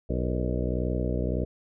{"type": "harmonic tone with a mistuned harmonic", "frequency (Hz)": 61.74, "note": "B1", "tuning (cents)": 0, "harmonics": [1, 2, 3, 4, 5, 6, 7, 8, 9, 10], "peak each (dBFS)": [-29, -32, -34, -35, -36, -37, -37, -38, -39, -39], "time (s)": [0.09, 1.45], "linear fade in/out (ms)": 10, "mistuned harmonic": 7, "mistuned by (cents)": 83, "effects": []}